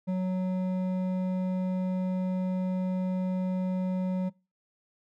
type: tone with hard clipping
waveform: triangle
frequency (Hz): 185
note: F#3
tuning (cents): 0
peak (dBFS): -28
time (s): 0.07-4.3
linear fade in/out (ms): 20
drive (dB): 12
effects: noise-tail reverb RT60 0.3 s tail -24 dB re dry